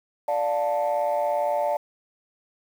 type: chord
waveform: sine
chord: D minor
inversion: none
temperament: just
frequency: 587.3 / 704.8 / 881 Hz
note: D5 / F5 / A5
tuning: 0 / +16 / +2 cents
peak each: -23 / -26 / -26 dBFS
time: 0.28-1.77 s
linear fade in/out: 5 ms
effects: tanh soft clip ceiling -16 dBFS + 8-bit